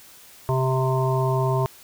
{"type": "harmonic tone", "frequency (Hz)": 130.81, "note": "C3", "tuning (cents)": 0, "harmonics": [1, 3, 5, 7, 8], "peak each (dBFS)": [-21, -26, -28, -29, -30], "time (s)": [0.49, 1.66], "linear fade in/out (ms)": 0, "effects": ["white hiss -48 dBFS RMS until 1.83 s"]}